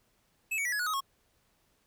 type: tone with pitch steps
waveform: square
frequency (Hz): 2600 / 2250 / 1947.8 / 1685.9 / 1459.2 / 1263 / 1093.2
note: E7 / C#7 / B6 / G#6 / F#6 / D#6 / C#6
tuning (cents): -24 / +25 / -24 / +26 / -24 / +26 / -24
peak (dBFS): -30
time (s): 0.51-1.007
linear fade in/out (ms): 10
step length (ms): 71
effects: pink hiss -71 dBFS RMS until 1.86 s